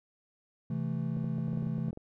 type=chord; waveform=triangle; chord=A minor; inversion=first; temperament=just; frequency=132 / 165 / 220 Hz; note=C3 / E3 / A3; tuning=+16 / +2 / 0 cents; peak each=-33 / -32 / -34 dBFS; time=0.7-1.91 s; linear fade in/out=5 ms
type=clicks; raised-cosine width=2 ms; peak=-31 dBFS; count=12; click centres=1.17 / 1.243 / 1.383 / 1.481 / 1.532 / 1.574 / 1.626 / 1.67 / 1.782 / 1.883 / 1.93 / 1.974 s
effects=none